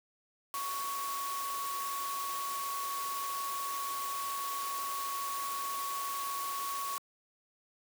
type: tone in noise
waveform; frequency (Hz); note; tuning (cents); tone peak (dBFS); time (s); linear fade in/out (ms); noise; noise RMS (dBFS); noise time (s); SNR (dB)
sine; 1114; C#6; +8; -35; 0.54-6.98; 0; white; -41; 0.54-6.98; +3
effects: high-pass 300 Hz 12 dB/octave